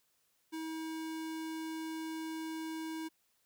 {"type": "tone", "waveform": "square", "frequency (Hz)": 320, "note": "D#4", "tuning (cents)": 49, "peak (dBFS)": -39, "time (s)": [0.52, 3.09], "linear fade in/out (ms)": 20, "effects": ["white hiss -75 dBFS RMS until 3.45 s"]}